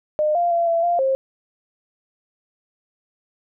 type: tone with pitch steps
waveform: sine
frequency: 608 / 695 / 682 / 671 / 695 / 533 Hz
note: D#5 / F5 / F5 / E5 / F5 / C5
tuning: -40 / -9 / -41 / +31 / -9 / +32 cents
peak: -16 dBFS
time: 0.19-1.15 s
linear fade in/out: 0 ms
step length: 160 ms
effects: none